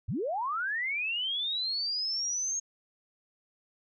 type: linear sweep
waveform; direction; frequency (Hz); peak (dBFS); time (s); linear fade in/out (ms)
sine; up; 68.6 to 6550; -29; 0.08-2.6; 10
effects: none